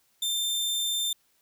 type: tone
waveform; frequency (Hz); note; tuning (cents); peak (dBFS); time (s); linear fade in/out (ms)
sawtooth; 3584; A7; +31; -23; 0.22-1.13; 5
effects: white hiss -68 dBFS RMS until 1.41 s